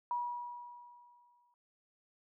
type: tone with exponential decay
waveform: sine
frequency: 966 Hz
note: B5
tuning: 39 cents flat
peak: -31 dBFS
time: 0.11-1.54 s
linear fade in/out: 1 ms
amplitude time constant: 310 ms
effects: none